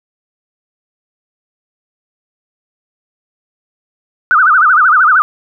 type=tone with vibrato; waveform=sine; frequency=1354 Hz; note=E6; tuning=46 cents sharp; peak=-5 dBFS; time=4.31-5.22 s; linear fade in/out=0 ms; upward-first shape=sine; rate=13 Hz; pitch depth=220 cents each way; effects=none